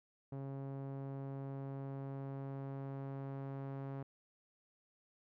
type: tone with low-pass filter sweep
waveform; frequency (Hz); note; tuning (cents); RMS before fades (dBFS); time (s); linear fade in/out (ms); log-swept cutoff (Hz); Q
sawtooth; 136.7; C#3; -24; -44; 0.32-4.03; 5; 730 to 1100; 0.75
effects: none